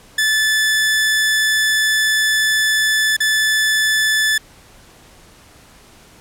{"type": "tone with dropouts", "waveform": "sawtooth", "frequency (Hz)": 1743, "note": "A6", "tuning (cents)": -17, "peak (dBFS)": -10, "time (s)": [0.18, 4.38], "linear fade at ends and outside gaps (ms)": 5, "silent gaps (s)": [3.167, 3.203], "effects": ["pink hiss -46 dBFS RMS until 6.2 s", "low-pass 12000 Hz 12 dB/octave"]}